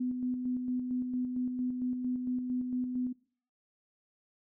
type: tone with tremolo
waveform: sine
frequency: 250.8 Hz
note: B3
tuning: 27 cents sharp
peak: -29 dBFS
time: 0-3.13 s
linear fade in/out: 10 ms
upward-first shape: square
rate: 4.4 Hz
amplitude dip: 40%
effects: noise-tail reverb RT60 0.5 s tail -22 dB re dry